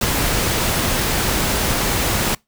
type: noise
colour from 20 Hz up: pink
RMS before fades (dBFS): -19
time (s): 0.01-2.35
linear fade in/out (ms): 5
effects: noise-tail reverb RT60 0.2 s tail -25 dB re dry